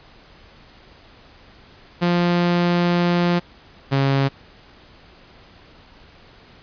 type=tone pair in turn; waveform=sawtooth; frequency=174.61 / 137 Hz; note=F3 / C#3; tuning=0 / -20 cents; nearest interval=major third; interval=420 cents; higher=first; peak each=-12 dBFS; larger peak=neither; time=2.01-3.4 / 3.91-4.29 s; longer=first; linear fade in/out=20 ms; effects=pink hiss -48 dBFS RMS until 6.62 s + resampled to 11025 Hz